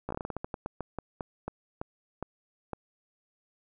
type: slowing click train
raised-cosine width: 1 ms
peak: -20 dBFS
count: 19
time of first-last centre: 0.09-2.733 s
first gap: 15 ms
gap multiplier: 1.23
effects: none